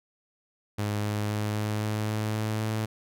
sawtooth tone with pitch steps, 104.1 / 104.82 / 105.55 / 106.29 / 107.03 / 107.77 / 108.52 / 109.28 Hz, G#2 / G#2 / G#2 / G#2 / A2 / A2 / A2 / A2, +5 / +16 / +29 / +41 / -47 / -35 / -23 / -11 cents, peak -23 dBFS, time 0.78-2.86 s, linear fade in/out 10 ms, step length 260 ms, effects none

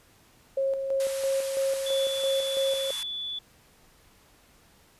sine tone with tremolo, 541 Hz, C#5, 42 cents flat, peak -23 dBFS, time 0.57-2.91 s, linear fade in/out 5 ms, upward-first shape square, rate 3 Hz, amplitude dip 45%
white band-pass noise, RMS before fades -40 dBFS, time 1-3.03 s, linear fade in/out 0 ms, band 860 to 12000 Hz, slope 96 dB/octave
sine tone, 3455 Hz, A7, 32 cents flat, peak -31 dBFS, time 1.86-3.39 s, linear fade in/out 5 ms
effects pink hiss -59 dBFS RMS until 4.99 s + resampled to 32000 Hz

